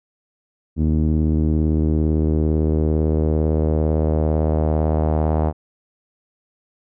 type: tone with low-pass filter sweep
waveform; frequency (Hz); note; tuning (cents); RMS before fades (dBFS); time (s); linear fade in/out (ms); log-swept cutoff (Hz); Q
sawtooth; 77.78; D#2; 0; -18; 0.76-5.53; 50; 260 to 760; 2.2
effects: none